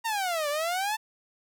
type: exponential two-way sweep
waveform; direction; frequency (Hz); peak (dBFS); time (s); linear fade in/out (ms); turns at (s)
sawtooth; down then up; 937 to 572 to 895; -23; 0.04-0.97; 20; 0.49
effects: none